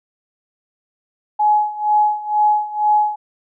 sine tone with tremolo, 843 Hz, G#5, 26 cents sharp, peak -10 dBFS, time 1.39-3.16 s, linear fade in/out 10 ms, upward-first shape sine, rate 2.1 Hz, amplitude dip 85%, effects none

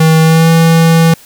square tone with pitch glide, 160 to 164.4 Hz, D#3 to E3, +49 to -4 cents, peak -5 dBFS, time 0-1.14 s, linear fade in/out 5 ms, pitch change +47 cents, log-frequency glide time 0.21-0.5 s, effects white hiss -39 dBFS RMS until 1.25 s

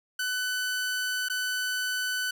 sawtooth tone with dropouts, 1500 Hz, F#6, 23 cents sharp, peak -24 dBFS, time 0.19-2.31 s, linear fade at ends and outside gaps 5 ms, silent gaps 1.286-1.298 s, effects none

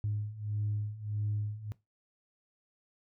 sine beating tone pair, 103.83 / 105.43 Hz, G#2 / G#2, 0 / +27 cents, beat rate 1.6 Hz, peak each -36 / -33 dBFS, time 0.04-1.72 s, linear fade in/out 0 ms, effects noise-tail reverb RT60 0.2 s tail -19 dB re dry + tanh soft clip ceiling -25 dBFS

